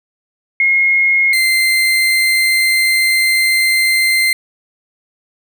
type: tone pair in turn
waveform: sine / 35% pulse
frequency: 2153 / 2082 Hz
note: C7 / C7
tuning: +49 / -9 cents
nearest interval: minor second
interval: 58 cents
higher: first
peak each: -9 dBFS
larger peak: neither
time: 0.6-1.33 / 1.33-4.33 s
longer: second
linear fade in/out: 2 ms
effects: none